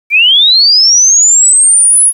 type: linear sweep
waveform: sine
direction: up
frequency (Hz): 2287 to 10548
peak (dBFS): -3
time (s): 0.1-2.13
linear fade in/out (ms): 50
effects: 7-bit